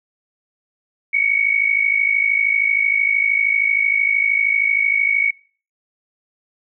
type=tone pair together; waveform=sine; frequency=2207 / 2260 Hz; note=C#7 / C#7; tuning=-8 / +33 cents; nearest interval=unison; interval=41 cents; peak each=-17 dBFS; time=1.13-5.31 s; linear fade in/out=10 ms; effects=noise-tail reverb RT60 0.4 s tail -23 dB re dry